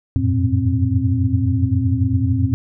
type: tone cluster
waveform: sine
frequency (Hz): 87.7 / 95.2 / 108.7 / 118.8 / 264.5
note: F2 / F#2 / A2 / A#2 / C4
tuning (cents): +8 / +50 / -21 / +33 / +19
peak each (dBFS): -21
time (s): 0.16-2.54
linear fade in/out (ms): 0
effects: none